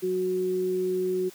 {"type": "tone pair together", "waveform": "sine", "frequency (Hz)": [184.1, 368.2], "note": ["F#3", "F#4"], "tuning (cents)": [-8, -8], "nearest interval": "octave", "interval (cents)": 1200, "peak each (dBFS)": [-35, -24], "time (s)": [0.02, 1.3], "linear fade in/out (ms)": 20, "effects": ["white hiss -50 dBFS RMS until 1.34 s", "high-pass 100 Hz 12 dB/octave"]}